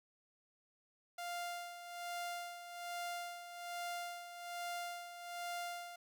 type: tone with tremolo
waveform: sawtooth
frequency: 698.5 Hz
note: F5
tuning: in tune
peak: -36 dBFS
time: 1.18-5.96 s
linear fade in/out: 5 ms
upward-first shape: sine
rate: 1.2 Hz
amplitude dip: 65%
effects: none